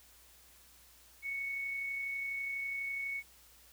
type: tone with amplitude modulation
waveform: sine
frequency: 2217 Hz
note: C#7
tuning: in tune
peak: -34 dBFS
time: 1.22-3.23 s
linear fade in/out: 50 ms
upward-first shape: sine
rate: 32.1 Hz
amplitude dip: 25%
effects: added 60 Hz sine -67 dBFS peak until 3.72 s + white hiss -61 dBFS RMS until 3.72 s